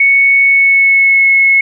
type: tone with pitch glide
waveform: sine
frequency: 2217 to 2185 Hz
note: C#7 to C#7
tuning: 0 to -26 cents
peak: -5 dBFS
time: 0-1.61 s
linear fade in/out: 5 ms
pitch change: -26 cents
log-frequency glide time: 0.42-1.29 s
effects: none